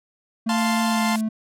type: tone with pitch glide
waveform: triangle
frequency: 223.9 to 218.8 Hz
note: A3 to A3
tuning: +30 to -9 cents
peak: -19 dBFS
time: 0.46-1.29 s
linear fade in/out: 10 ms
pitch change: -39 cents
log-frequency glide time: 0.88-1.02 s
type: chord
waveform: sawtooth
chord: F major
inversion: none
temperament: equal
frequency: 698.5 / 880 / 1046.5 Hz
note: F5 / A5 / C6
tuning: 0 / 0 / 0 cents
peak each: -23 / -23 / -23 dBFS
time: 0.49-1.16 s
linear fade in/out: 2 ms
type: noise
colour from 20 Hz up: blue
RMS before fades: -33 dBFS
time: 0.58-1.21 s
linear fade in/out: 2 ms
effects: low-pass 10000 Hz 12 dB/octave